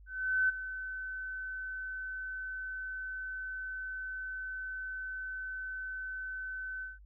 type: tone with ADSR envelope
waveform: sine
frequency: 1521 Hz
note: F#6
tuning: 47 cents sharp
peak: -24 dBFS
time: 0.06-6.99 s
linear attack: 430 ms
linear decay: 16 ms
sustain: -13 dB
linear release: 170 ms
effects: added 50 Hz sine -52 dBFS peak until 7.05 s